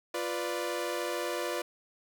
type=chord; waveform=sawtooth; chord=B diminished; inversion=second; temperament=equal; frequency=349.2 / 493.9 / 587.3 Hz; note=F4 / B4 / D5; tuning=0 / 0 / 0 cents; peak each=-32 dBFS; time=0.14-1.62 s; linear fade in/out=5 ms; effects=none